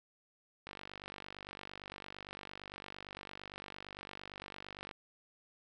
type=click train; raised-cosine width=0.3 ms; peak=-29 dBFS; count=208; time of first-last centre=0.67-4.912 s; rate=48.8 Hz; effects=none